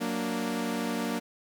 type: chord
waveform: sawtooth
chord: Gb augmented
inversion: none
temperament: equal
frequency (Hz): 185 / 233.1 / 293.7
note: Gb3 / Bb3 / D4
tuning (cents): 0 / 0 / 0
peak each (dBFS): -32 / -27 / -31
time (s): 0-1.2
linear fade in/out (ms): 20
effects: none